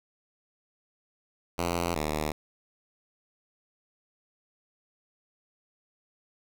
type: tone pair in turn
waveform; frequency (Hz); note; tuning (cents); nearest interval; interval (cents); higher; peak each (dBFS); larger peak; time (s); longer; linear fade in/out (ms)
5% pulse; 86.1 / 76.33; F2 / D#2; -24 / -33; major second; 209; first; -16 / -17; first; 1.58-1.95 / 1.95-2.32; neither; 5
effects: none